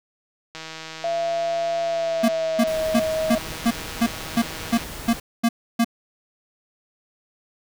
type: click train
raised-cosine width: 0.2 ms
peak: -18 dBFS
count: 687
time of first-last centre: 0.55-4.837 s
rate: 160 Hz
type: tone with pitch glide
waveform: sine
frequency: 676 to 634.4 Hz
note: E5 to D#5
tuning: +43 to +33 cents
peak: -21 dBFS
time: 1.04-3.38 s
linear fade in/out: 2 ms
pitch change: -110 cents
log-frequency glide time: 1.82-2.77 s
type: tone bursts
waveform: square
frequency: 232.2 Hz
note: A#3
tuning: 7 cents flat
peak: -16 dBFS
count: 11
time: 2.23-5.846 s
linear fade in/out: 10 ms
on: 56 ms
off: 300 ms
type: noise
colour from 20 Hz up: pink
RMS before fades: -35 dBFS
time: 2.67-5.2 s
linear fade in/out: 5 ms
effects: none